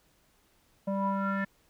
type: tone with low-pass filter sweep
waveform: square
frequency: 196 Hz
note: G3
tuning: in tune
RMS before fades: -30 dBFS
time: 0.87-1.45 s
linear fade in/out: 10 ms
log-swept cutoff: 730 to 1800 Hz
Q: 6.7
effects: pink hiss -67 dBFS RMS until 1.69 s